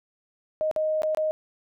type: tone with dropouts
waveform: sine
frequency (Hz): 622.3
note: D#5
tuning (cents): 0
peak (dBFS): -22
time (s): 0.61-1.31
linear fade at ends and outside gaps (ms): 0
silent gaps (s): 0.713-0.762 / 1.02-1.033 / 1.148-1.172
effects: none